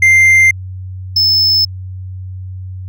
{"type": "tone pair in turn", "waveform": "triangle", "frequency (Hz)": [2093, 5239], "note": ["C7", "E8"], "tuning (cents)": [0, -12], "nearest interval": "octave + major third", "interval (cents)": 1588, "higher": "second", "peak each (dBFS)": [-3, -7], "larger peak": "first", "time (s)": [[0.02, 0.51], [1.16, 1.65]], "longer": "neither", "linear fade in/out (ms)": 5, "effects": ["added 93 Hz sine -23 dBFS peak until 2.88 s"]}